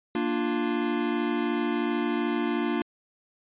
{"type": "chord", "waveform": "square", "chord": "Bb major", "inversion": "none", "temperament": "equal with one note detuned", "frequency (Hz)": [233.1, 295.9, 349.2], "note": ["Bb3", "D4", "F4"], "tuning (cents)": [0, 13, 0], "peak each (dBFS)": -30, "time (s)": [0.15, 2.82], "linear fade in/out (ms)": 2, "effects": ["resampled to 8000 Hz"]}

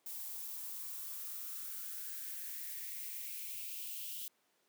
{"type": "noise with high-pass filter sweep", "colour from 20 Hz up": "violet", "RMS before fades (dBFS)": -44, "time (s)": [0.06, 4.28], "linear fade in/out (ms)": 2, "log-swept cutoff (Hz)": [790, 3100], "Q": 4.8, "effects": ["pink hiss -75 dBFS RMS until 4.68 s", "high-pass 300 Hz 12 dB/octave"]}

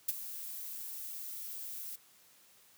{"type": "noise with ADSR envelope", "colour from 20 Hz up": "violet", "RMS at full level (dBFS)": -30, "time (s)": [0.08, 1.96], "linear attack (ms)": 9, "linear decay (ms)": 28, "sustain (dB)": -13, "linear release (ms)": 9, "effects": ["white hiss -63 dBFS RMS until 2.77 s", "high-pass 80 Hz 12 dB/octave"]}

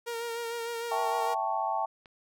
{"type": "tone with vibrato", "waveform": "sawtooth", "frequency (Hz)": 466.2, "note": "A#4", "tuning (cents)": 0, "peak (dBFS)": -29, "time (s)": [0.06, 1.35], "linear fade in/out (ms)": 20, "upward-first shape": "sine", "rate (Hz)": 6.6, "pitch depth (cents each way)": 28}
{"type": "chord", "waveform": "sine", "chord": "A dominant seventh", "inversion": "second", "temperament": "equal", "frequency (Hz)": [659.3, 784, 880, 1108.7], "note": ["E5", "G5", "A5", "C#6"], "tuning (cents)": [0, 0, 0, 0], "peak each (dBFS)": [-35, -32, -31, -35], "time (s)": [0.91, 1.86], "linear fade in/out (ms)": 10}
{"type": "click", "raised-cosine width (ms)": 0.3, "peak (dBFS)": -35, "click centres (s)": 2.058}
{"effects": []}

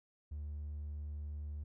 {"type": "tone", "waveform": "triangle", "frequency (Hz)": 74.3, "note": "D2", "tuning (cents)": 21, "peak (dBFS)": -37, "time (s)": [0.31, 1.64], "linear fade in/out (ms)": 10, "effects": ["tanh soft clip ceiling -35 dBFS"]}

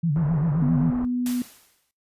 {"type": "tone with vibrato", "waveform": "sine", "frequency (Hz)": 155.56, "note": "D#3", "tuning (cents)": 0, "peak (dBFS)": -19, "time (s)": [0.03, 0.91], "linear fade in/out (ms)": 10, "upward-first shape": "sine", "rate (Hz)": 7.6, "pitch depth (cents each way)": 160}
{"type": "low-pass noise", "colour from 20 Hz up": "pink", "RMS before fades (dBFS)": -36, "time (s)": [0.16, 1.05], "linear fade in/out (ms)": 0, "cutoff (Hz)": 1300, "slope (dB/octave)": 24}
{"type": "tone", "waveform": "sine", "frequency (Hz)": 246.9, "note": "B3", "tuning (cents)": 0, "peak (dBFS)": -22, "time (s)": [0.62, 1.42], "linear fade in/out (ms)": 2}
{"type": "noise with exponential decay", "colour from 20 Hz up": "white", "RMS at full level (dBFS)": -33, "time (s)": [1.26, 1.91], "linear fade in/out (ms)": 1, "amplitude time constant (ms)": 140}
{"effects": ["noise-tail reverb RT60 0.2 s tail -17 dB re dry", "resampled to 32000 Hz"]}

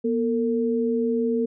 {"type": "tone pair together", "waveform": "sine", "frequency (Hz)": [240, 453.1], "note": ["B3", "A#4"], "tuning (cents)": [-49, -49], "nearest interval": "major seventh", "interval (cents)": 1100, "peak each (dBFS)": -23, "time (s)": [0.04, 1.46], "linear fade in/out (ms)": 10, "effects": []}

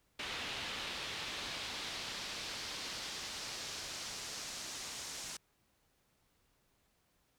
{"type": "noise with band-pass filter sweep", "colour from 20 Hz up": "brown", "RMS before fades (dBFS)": -43, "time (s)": [0.19, 5.37], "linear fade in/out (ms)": 5, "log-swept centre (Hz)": [3200, 6800], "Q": 1.4, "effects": ["pink hiss -75 dBFS RMS until 7.38 s"]}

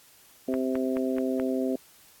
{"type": "harmonic tone", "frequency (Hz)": 130.4, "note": "C3", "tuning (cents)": -5, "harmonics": [2, 3, 4, 5], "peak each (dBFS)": [-27, -31, -33, -35], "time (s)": [0.48, 1.76], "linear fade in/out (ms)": 5}
{"type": "click train", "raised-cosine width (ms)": 0.5, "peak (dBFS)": -22, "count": 5, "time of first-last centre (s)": [0.54, 1.398], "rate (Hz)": 4.66}
{"effects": ["white hiss -56 dBFS RMS until 2.2 s", "AAC 64 kbps"]}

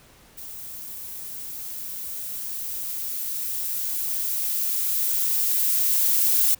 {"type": "noise with level ramp", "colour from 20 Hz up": "violet", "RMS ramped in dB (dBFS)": [-38, -19], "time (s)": [0.37, 6.55], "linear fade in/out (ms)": 10, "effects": ["pink hiss -53 dBFS RMS until 6.59 s"]}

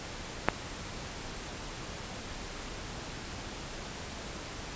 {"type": "clicks", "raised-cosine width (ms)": 0.5, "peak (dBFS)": [-26, -6], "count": 2, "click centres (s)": [0.477, 0.486], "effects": ["pink hiss -41 dBFS RMS until 4.75 s", "resampled to 16000 Hz"]}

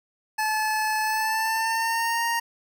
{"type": "tone with pitch glide", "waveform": "25% pulse", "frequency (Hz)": [864, 931.4], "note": ["A5", "A#5"], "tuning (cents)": [-32, -2], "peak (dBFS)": -19, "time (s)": [0.38, 2.4], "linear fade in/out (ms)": 10, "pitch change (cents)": 130, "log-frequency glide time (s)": [1.02, 2.25], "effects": []}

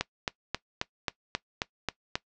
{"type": "click train", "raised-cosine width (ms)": 0.2, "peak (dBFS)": -10, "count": 9, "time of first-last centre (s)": [0.01, 2.155], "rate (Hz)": 3.73, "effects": ["noise-tail reverb RT60 0.1 s tail -20 dB re dry", "low-pass 6000 Hz 12 dB/octave"]}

